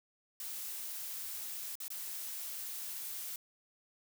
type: noise with dropouts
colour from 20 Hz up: blue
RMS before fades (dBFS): -42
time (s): 0.4-3.36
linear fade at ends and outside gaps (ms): 1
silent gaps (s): 1.754-1.802 / 1.881-1.903
effects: none